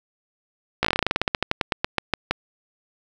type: slowing click train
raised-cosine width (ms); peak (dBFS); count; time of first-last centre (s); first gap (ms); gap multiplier
0.3; -3; 23; 0.83-2.31; 16; 1.12
effects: 7-bit